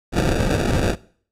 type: noise with sample-and-hold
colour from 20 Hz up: pink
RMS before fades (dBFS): -19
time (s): 0.12-0.96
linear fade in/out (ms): 50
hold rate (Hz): 1050
effects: noise-tail reverb RT60 0.5 s tail -20 dB re dry + low-pass 10000 Hz 12 dB/octave